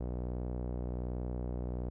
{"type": "tone with low-pass filter", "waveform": "sawtooth", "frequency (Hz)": 61.3, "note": "B1", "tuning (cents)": -12, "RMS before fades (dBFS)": -37, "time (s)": [0, 1.9], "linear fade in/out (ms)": 10, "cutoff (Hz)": 570, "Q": 1.2, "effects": []}